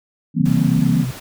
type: chord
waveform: sine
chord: C dominant seventh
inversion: first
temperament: equal with one note detuned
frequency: 164.81 / 193.52 / 233.1 / 261.6 Hz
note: E3 / G3 / Bb3 / C4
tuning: 0 / -22 / 0 / 0 cents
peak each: -17 / -22 / -19 / -21 dBFS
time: 0.34-1.06 s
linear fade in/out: 50 ms
type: tone with vibrato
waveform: sine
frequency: 135.2 Hz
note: C#3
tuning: 43 cents flat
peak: -20 dBFS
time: 0.4-1.11 s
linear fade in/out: 5 ms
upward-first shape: sine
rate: 5.6 Hz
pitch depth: 110 cents each way
type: noise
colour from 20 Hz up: pink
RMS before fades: -35 dBFS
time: 0.45-1.2 s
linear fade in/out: 10 ms
effects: none